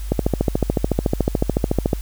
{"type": "click train", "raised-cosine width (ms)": 2, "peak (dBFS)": -3, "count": 26, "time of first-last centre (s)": [0.12, 1.932], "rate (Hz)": 13.8, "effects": ["added 50 Hz sine -25 dBFS peak until 2.01 s", "white hiss -43 dBFS RMS until 2.01 s"]}